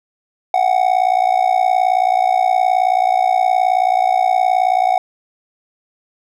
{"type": "tone with amplitude modulation", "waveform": "triangle", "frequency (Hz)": 742, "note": "F#5", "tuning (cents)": 5, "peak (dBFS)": -6, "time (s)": [0.54, 4.98], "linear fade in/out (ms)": 2, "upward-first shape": "sine", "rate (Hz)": 58.9, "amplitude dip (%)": 90, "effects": []}